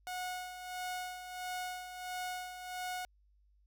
sawtooth tone with tremolo, 730 Hz, F#5, 24 cents flat, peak -33 dBFS, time 0.07-3.05 s, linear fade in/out 0 ms, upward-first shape sine, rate 1.5 Hz, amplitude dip 60%, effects added 50 Hz sine -65 dBFS peak until 3.66 s

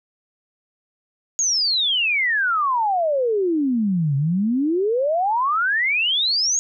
sine exponential two-way sweep, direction down then up, 6760 to 134.5 to 6760 Hz, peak -17 dBFS, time 1.39-6.59 s, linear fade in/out 0 ms, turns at 4.16 s, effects none

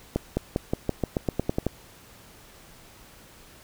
accelerating click train, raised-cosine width 2 ms, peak -10 dBFS, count 12, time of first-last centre 0.16-1.666 s, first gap 210 ms, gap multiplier 0.91, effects pink hiss -51 dBFS RMS until 3.63 s

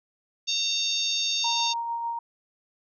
harmonic tone, 915 Hz, A#5, 32 cents flat, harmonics 3 / 4 / 5 / 6 / 7, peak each -33 / -27 / -30 / -34 / -33 dBFS, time 0.47-1.74 s, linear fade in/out 20 ms
sine tone with tremolo, 932.3 Hz, A#5, in tune, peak -26 dBFS, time 1.44-2.19 s, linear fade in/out 5 ms, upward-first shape sine, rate 6.7 Hz, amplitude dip 30%
effects none

